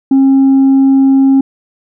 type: tone with tanh clipping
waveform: sine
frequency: 269.8 Hz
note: C#4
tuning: 47 cents flat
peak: -5 dBFS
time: 0.11-1.41 s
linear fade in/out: 5 ms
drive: 1 dB
effects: none